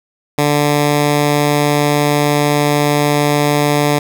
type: tone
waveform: 10% pulse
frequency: 146.6 Hz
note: D3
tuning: 3 cents flat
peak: -3 dBFS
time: 0.38-3.99 s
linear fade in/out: 5 ms
effects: none